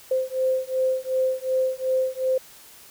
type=beating tone pair; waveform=sine; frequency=518 / 520.7 Hz; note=C5 / C5; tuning=-17 / -8 cents; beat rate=2.7 Hz; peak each=-24 dBFS; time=0.11-2.38 s; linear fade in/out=5 ms; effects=white hiss -48 dBFS RMS until 2.9 s